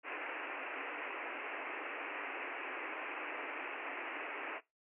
white band-pass noise, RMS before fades -43 dBFS, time 0.03-4.61 s, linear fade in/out 50 ms, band 270 to 2700 Hz, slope 96 dB/octave, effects noise-tail reverb RT60 0.2 s tail -20 dB re dry

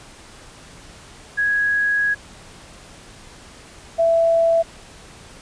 sine tone pair in turn, 1661.2 / 664.2 Hz, G#6 / E5, 0 / +13 cents, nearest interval octave + major third, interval 1587 cents, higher first, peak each -16 / -13 dBFS, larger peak second, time 1.37-2.15 / 3.98-4.63 s, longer first, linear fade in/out 20 ms, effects pink hiss -43 dBFS RMS until 5.41 s + resampled to 22050 Hz

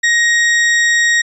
40% pulse tone, 1879 Hz, A#6, 13 cents sharp, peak -9 dBFS, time 0.03-1.22 s, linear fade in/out 10 ms, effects resampled to 22050 Hz

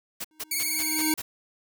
white noise bursts, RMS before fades -33 dBFS, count 6, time 0.2-1.22 s, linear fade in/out 10 ms, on 45 ms, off 150 ms
square tone with exponential growth, 311.1 Hz, D#4, in tune, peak -23 dBFS, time 0.31-1.14 s, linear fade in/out 1 ms, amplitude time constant 180 ms
5% pulse tone with vibrato, 2217 Hz, C#7, in tune, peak -16 dBFS, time 0.51-1.14 s, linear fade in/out 5 ms, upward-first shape triangle, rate 20 Hz, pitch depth 76 cents each way
effects none

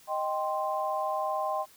sine chord, C minor, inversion first, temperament equal, 622.3 / 784 / 1046.5 Hz, Eb5 / G5 / C6, 0 / 0 / 0 cents, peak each -32 dBFS, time 0.07-1.66 s, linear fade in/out 50 ms, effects white hiss -57 dBFS RMS until 1.76 s

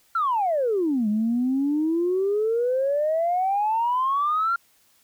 sine exponential two-way sweep, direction down then up, 1396.9 to 206.3 to 1396.9 Hz, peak -19 dBFS, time 0.15-4.56 s, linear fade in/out 5 ms, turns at 1.08 s, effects tanh soft clip ceiling -15 dBFS + white hiss -61 dBFS RMS until 5.03 s

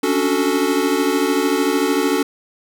square chord, D major seventh, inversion third, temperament equal with one note detuned, 277.2 / 290.5 / 370 / 440 Hz, C#4 / D4 / F#4 / A4, 0 / -19 / 0 / 0 cents, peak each -22 dBFS, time 0.03-2.23 s, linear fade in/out 5 ms, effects none

